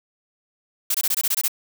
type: noise bursts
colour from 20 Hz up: blue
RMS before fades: -21 dBFS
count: 9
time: 0.9-1.481 s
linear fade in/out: 5 ms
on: 45 ms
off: 22 ms
effects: none